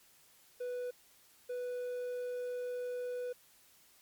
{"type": "tone bursts at uneven times", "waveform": "triangle", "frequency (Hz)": 493.9, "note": "B4", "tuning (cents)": 0, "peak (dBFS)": -34, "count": 2, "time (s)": [[0.6, 0.91], [1.49, 3.33]], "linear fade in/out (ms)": 10, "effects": ["white hiss -64 dBFS RMS until 4.01 s", "MP3 96 kbps"]}